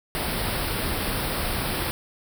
pink band-stop noise, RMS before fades -27 dBFS, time 0.15-1.91 s, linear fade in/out 0 ms, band 5300 to 8500 Hz, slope 96 dB/octave, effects none

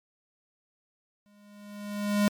square tone with exponential growth, 205.6 Hz, G#3, 17 cents flat, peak -20 dBFS, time 1.26-2.28 s, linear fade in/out 0 ms, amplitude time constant 220 ms, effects MP3 96 kbps

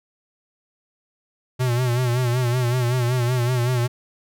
square tone with vibrato, 123.47 Hz, B2, in tune, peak -19 dBFS, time 1.59-3.88 s, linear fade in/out 20 ms, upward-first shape sine, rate 5.3 Hz, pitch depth 72 cents each way, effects none

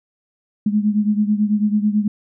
sine beating tone pair, 207.6 / 216.7 Hz, G#3 / A3, 0 / -26 cents, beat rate 9.1 Hz, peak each -16 / -20 dBFS, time 0.66-2.08 s, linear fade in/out 5 ms, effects none

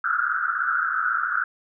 white band-pass noise, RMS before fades -24 dBFS, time 0.04-1.44 s, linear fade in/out 2 ms, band 1300 to 1500 Hz, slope 96 dB/octave, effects none

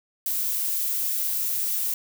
violet noise, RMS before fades -26 dBFS, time 0.26-1.94 s, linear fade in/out 2 ms, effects none

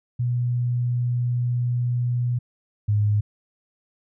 sine tone pair in turn, 122.1 / 104.51 Hz, B2 / G#2, -19 / +11 cents, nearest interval minor third, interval 270 cents, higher first, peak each -20 / -17 dBFS, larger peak second, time 0.19-2.39 / 2.88-3.21 s, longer first, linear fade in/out 10 ms, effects none

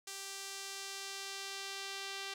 sawtooth tone with band-pass filter sweep, 392 Hz, G4, in tune, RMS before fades -44 dBFS, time 0.07-2.34 s, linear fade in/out 5 ms, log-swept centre 7000 to 3800 Hz, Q 1, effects none

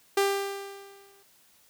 sawtooth tone with exponential decay, 396.4 Hz, G4, 19 cents sharp, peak -16 dBFS, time 0.17-1.23 s, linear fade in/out 5 ms, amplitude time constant 230 ms, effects white hiss -61 dBFS RMS until 1.69 s

